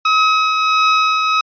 sawtooth tone with tremolo, 1276 Hz, D#6, 43 cents sharp, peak -6 dBFS, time 0.05-1.41 s, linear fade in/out 5 ms, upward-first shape triangle, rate 1.5 Hz, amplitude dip 40%, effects resampled to 11025 Hz

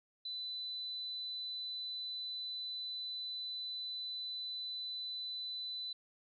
sine tone, 4000 Hz, B7, 21 cents sharp, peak -39 dBFS, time 0.25-5.93 s, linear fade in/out 5 ms, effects none

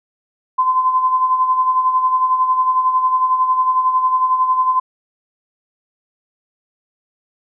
sine tone with tremolo, 1027 Hz, C6, 33 cents flat, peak -10 dBFS, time 0.58-4.8 s, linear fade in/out 10 ms, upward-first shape sine, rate 11 Hz, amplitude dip 55%, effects none

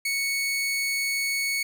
sawtooth tone, 2217 Hz, C#7, in tune, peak -21 dBFS, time 0.05-1.63 s, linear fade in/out 5 ms, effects none

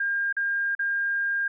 sine tone with dropouts, 1608 Hz, G6, 44 cents sharp, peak -23 dBFS, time 0-1.48 s, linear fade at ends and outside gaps 5 ms, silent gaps 0.327-0.366 / 0.751-0.792 s, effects none

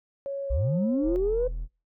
sine tone with pitch glide, 554.4 to 538.9 Hz, C#5 to C#5, 0 to -49 cents, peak -29 dBFS, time 0.26-1.16 s, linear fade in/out 0 ms, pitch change -49 cents, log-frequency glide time 0.44-0.64 s
sine linear sweep, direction up, 46.25 to 512 Hz, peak -22 dBFS, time 0.5-1.48 s, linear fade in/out 10 ms
triangle tone, 41 Hz, E1, 9 cents flat, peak -27 dBFS, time 1.02-1.68 s, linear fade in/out 50 ms
effects noise-tail reverb RT60 0.3 s tail -24 dB re dry + tanh soft clip ceiling -15 dBFS

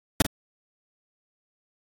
pink noise with echo, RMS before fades -17 dBFS, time 0.2-0.22 s, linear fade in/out 2 ms, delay 45 ms, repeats 1, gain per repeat -11 dB, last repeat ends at 0.265 s, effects AAC 48 kbps

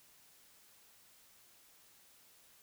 silence, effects white hiss -64 dBFS RMS until 2.62 s

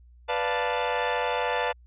sawtooth chord, B half-diminished seventh, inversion none, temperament equal, 493.9 / 587.3 / 698.5 / 880 Hz, B4 / D5 / F5 / A5, 0 / 0 / 0 / 0 cents, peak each -25 / -28 / -28 / -25 dBFS, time 0.28-1.73 s, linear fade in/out 20 ms, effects added 60 Hz sine -50 dBFS peak until 1.86 s + resampled to 8000 Hz

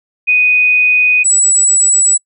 sine tone pair in turn, 2489 / 7877 Hz, D#7 / B8, 0 / -6 cents, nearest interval octave + minor sixth, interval 1994 cents, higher second, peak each -7 dBFS, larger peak neither, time 0.27-1.24 / 1.24-2.18 s, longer first, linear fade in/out 20 ms, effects noise-tail reverb RT60 0.1 s tail -25 dB re dry

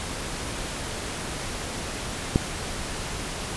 click, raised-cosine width 3 ms, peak -5 dBFS, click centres 2.359 s, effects pink hiss -32 dBFS RMS until 3.56 s + resampled to 24000 Hz

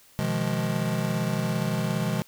square chord, F half-diminished seventh, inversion second, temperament just, 125.72 / 157.15 / 174.61 / 209.5 Hz, Cb3 / Eb3 / F3 / Ab3, +31 / +18 / 0 / +15 cents, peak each -31 dBFS, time 0.19-2.22 s, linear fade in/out 0 ms, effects white hiss -56 dBFS RMS until 2.27 s

